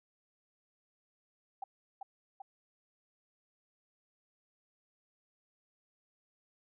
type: tone with echo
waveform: sine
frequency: 784 Hz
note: G5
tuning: in tune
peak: -37 dBFS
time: 1.62-1.64 s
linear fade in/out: 5 ms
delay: 390 ms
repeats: 2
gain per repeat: -3 dB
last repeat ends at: 2.42 s
effects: none